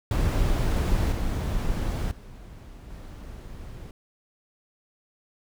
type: noise with level steps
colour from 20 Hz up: brown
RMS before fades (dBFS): -23 / -27 / -43 / -40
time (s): 0.11-3.91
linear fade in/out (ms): 2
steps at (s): 1.12 / 2.11 / 2.9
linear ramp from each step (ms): 5
effects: none